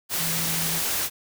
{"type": "tone in noise", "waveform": "sine", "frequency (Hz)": 164.81, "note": "E3", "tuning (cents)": 0, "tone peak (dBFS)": -32, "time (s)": [0.17, 0.82], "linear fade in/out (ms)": 50, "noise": "white", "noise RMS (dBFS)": -26, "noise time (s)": [0.09, 1.1], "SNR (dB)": -9, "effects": []}